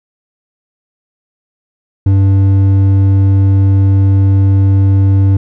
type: tone with hard clipping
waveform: sine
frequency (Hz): 97.4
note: G2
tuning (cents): -11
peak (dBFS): -7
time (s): 2.06-5.37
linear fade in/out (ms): 5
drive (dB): 6
effects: none